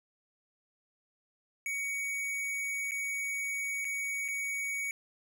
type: tone with dropouts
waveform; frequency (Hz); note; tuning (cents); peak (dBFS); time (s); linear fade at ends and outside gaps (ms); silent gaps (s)
square; 2245; C#7; +21; -33; 1.66-4.91; 1; 2.91-2.918 / 3.846-3.851 / 4.281-4.285
effects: none